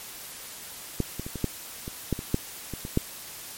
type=clicks; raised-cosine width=3 ms; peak=-11 / -19 / -22 / -20 / -11 / -21 / -11 / -20 / -9 / -20 / -21 / -8 dBFS; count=12; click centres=1.003 / 1.196 / 1.265 / 1.357 / 1.443 / 1.879 / 2.127 / 2.191 / 2.344 / 2.737 / 2.851 / 2.974 s; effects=white hiss -41 dBFS RMS until 3.57 s + MP3 64 kbps